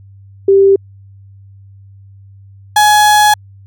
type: tone pair in turn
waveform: sine / 35% pulse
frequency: 392 / 841 Hz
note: G4 / G#5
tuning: 0 / +22 cents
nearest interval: octave + minor second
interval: 1322 cents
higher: second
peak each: -4 dBFS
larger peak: neither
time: 0.48-0.76 / 2.76-3.34 s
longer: second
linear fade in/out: 5 ms
effects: added 98 Hz sine -36 dBFS peak until 3.66 s